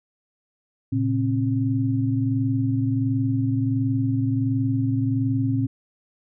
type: tone cluster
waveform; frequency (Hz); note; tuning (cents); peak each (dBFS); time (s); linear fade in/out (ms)
sine; 114.1 / 135.5 / 268.2; A#2 / C#3 / C4; -37 / -39 / +43; -22 / -30 / -23; 0.92-5.67; 10
effects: none